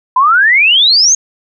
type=exponential sweep; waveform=sine; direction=up; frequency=984 to 6650 Hz; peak=-5 dBFS; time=0.16-1.15 s; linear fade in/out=5 ms; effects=none